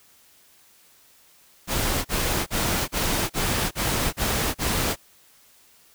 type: noise bursts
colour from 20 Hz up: pink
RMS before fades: -24 dBFS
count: 8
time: 1.67-4.962 s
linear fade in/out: 50 ms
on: 380 ms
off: 36 ms
effects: white hiss -56 dBFS RMS until 5.94 s